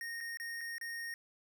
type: tone with dropouts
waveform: square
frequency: 1854 Hz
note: A#6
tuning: 10 cents flat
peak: -40 dBFS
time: 0.01-1.14 s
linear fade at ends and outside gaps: 1 ms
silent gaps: 0.205-0.209 / 0.372-0.399 / 0.609-0.612 / 0.782-0.812 s
effects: none